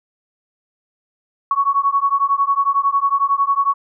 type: beating tone pair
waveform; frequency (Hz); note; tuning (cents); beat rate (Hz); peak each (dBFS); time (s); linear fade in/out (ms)
sine; 1108.7 / 1119.7; C#6 / C#6; 0 / +17; 11; -17; 1.51-3.74; 2
effects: none